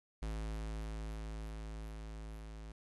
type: tone with level ramp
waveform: square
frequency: 53.9 Hz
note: A1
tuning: 35 cents flat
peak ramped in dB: -38 to -47 dBFS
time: 0.22-2.72 s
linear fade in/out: 5 ms
effects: resampled to 24000 Hz + 11-bit